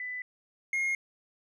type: tone pair in turn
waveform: sine / triangle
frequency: 1996 / 2144 Hz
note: B6 / C7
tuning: +18 / +42 cents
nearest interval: minor second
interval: 124 cents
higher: second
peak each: -34 / -25 dBFS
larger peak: second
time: 0-0.22 / 0.73-0.95 s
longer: neither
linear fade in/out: 2 ms
effects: resampled to 24000 Hz